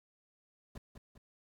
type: noise with echo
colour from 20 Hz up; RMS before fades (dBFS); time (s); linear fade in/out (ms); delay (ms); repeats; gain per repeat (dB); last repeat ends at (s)
brown; -45; 0.75-0.78; 5; 200; 2; -6; 1.18
effects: none